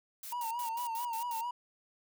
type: noise bursts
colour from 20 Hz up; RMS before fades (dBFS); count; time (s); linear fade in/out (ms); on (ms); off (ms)
blue; -44; 7; 0.23-1.41; 2; 100; 80
type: tone with vibrato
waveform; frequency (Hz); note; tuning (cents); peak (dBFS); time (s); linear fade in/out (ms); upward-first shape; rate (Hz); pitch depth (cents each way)
triangle; 937; A#5; +9; -32; 0.32-1.51; 5; sine; 4.5; 72
effects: none